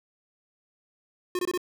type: tone bursts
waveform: square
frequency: 360 Hz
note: F#4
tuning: 47 cents flat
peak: -26 dBFS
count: 4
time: 1.35-1.576 s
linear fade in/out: 2 ms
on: 40 ms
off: 22 ms
effects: none